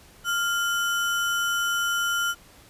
sine tone with sample-and-hold, 1395 Hz, F6, 2 cents flat, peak -22 dBFS, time 0.24-2.35 s, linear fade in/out 50 ms, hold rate 4410 Hz, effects pink hiss -52 dBFS RMS until 2.69 s + resampled to 32000 Hz

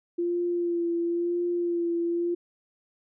sine tone with vibrato, 344.6 Hz, F4, 23 cents flat, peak -24 dBFS, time 0.18-2.35 s, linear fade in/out 10 ms, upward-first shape sine, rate 0.98 Hz, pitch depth 24 cents each way, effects none

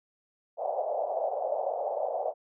pink band-pass noise, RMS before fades -31 dBFS, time 0.57-2.34 s, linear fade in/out 50 ms, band 560 to 730 Hz, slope 48 dB/octave, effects none

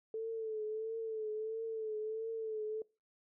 sine tone with vibrato, 440 Hz, A4, in tune, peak -36 dBFS, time 0.14-2.82 s, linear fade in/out 2 ms, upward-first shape triangle, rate 1.5 Hz, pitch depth 55 cents each way, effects noise-tail reverb RT60 0.3 s tail -23 dB re dry

